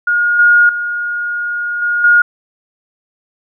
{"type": "tone with level steps", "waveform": "sine", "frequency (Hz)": 1431, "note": "F6", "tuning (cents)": 42, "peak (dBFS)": [-10, -5, -16, -12, -5], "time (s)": [0.07, 2.22], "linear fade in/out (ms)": 5, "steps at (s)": [0.39, 0.69, 1.82, 2.04], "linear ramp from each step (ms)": 2, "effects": []}